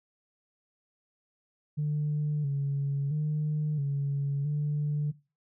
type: tone with pitch steps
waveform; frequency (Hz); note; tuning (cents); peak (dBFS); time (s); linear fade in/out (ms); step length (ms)
sine; 149.3 / 140.2 / 151.6 / 140.7 / 147.9; D3 / C#3 / D#3 / C#3 / D3; +29 / +20 / -45 / +26 / +13; -25; 1.77-5.12; 20; 670
effects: noise-tail reverb RT60 0.3 s tail -19 dB re dry + tanh soft clip ceiling -23 dBFS